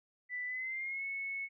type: tone with pitch glide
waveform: sine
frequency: 1984 to 2201 Hz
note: B6 to C#7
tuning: +7 to -13 cents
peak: -36 dBFS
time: 0.29-1.49 s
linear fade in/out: 50 ms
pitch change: +180 cents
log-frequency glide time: 0.46-1.04 s
effects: none